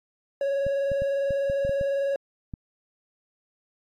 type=tone with vibrato; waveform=triangle; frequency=554.4 Hz; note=C#5; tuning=in tune; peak=-21 dBFS; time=0.41-2.16 s; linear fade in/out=2 ms; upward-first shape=sine; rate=20 Hz; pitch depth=28 cents each way
type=clicks; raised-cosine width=5 ms; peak=-22 dBFS; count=9; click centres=0.666 / 0.917 / 1.02 / 1.307 / 1.499 / 1.65 / 1.694 / 1.812 / 2.538 s
effects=AAC 64 kbps